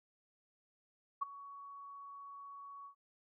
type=tone with ADSR envelope; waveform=sine; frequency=1121 Hz; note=C#6; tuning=19 cents sharp; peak=-30 dBFS; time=1.21-2.95 s; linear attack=14 ms; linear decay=15 ms; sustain=-18 dB; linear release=94 ms; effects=none